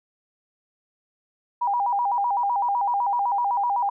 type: tone with vibrato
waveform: sine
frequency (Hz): 880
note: A5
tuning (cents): 0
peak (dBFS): -20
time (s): 1.61-3.9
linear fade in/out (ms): 10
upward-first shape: square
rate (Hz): 7.9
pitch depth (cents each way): 160
effects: none